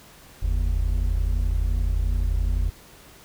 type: tone pair together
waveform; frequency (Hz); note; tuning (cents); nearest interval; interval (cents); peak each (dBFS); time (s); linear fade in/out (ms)
triangle; 46.15 / 77.78; F#1 / D#2; -4 / 0; major sixth; 904; -19 / -24; 0.42-2.7; 10
effects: pink hiss -49 dBFS RMS until 3.24 s